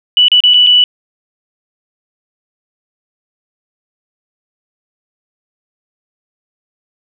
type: tone with dropouts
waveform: sine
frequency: 2961 Hz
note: F#7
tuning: 1 cent sharp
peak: -4 dBFS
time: 0.17-0.84 s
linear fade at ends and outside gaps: 1 ms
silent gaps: 0.283-0.317 / 0.404-0.437 / 0.537-0.542 / 0.665-0.67 s
effects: none

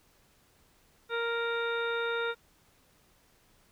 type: harmonic tone with a mistuned harmonic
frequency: 466.2 Hz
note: A#4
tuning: in tune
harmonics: 1 / 2 / 3 / 4 / 5 / 6 / 8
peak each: -32 / -40 / -33 / -44 / -43 / -50 / -41 dBFS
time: 1.09-2.35 s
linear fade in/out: 50 ms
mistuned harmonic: 8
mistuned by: -21 cents
effects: pink hiss -65 dBFS RMS until 3.71 s

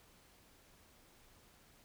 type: silence
effects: pink hiss -65 dBFS RMS until 1.84 s

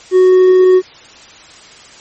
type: tone with hard clipping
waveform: triangle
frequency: 370 Hz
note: F#4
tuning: in tune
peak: -5 dBFS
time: 0.11-0.82 s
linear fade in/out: 50 ms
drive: 5 dB
effects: white hiss -38 dBFS RMS until 2 s + MP3 32 kbps

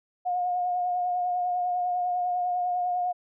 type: tone with vibrato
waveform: sine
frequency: 718 Hz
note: F5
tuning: 48 cents sharp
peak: -24 dBFS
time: 0.25-3.13 s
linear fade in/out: 20 ms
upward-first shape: triangle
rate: 10 Hz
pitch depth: 28 cents each way
effects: none

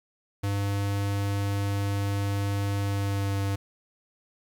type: tone with pitch glide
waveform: square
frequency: 100.2 to 98.88 Hz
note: G2 to G2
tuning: +38 to +15 cents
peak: -26 dBFS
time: 0.43-3.56 s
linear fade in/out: 10 ms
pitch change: -23 cents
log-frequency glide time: 2.83-3.41 s
effects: 10-bit

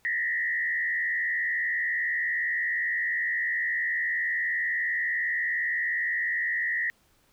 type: tone with frequency modulation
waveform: sine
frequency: 1894 Hz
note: A#6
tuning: 27 cents sharp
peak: -25 dBFS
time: 0.05-6.9 s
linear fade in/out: 0 ms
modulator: 79.7 Hz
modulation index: 1.2
effects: pink hiss -65 dBFS RMS until 7.32 s

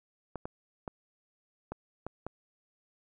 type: clicks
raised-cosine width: 1 ms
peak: -23 dBFS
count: 6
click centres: 0.357 / 0.455 / 0.878 / 1.72 / 2.066 / 2.266 s
effects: none

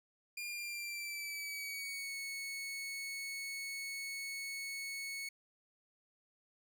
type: tone with pitch glide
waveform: sawtooth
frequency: 2408 to 2208 Hz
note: D7 to C#7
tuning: +43 to -7 cents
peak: -37 dBFS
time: 0.37-5.29 s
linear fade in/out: 5 ms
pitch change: -150 cents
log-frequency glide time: 0.49-2.16 s
effects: none

